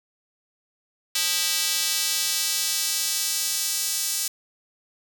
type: tone with high-pass filter sweep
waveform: square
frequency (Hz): 177.6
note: F3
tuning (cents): +29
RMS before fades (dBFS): -25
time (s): 1.15-4.28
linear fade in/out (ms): 5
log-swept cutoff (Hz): 3800 to 6200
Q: 1
effects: none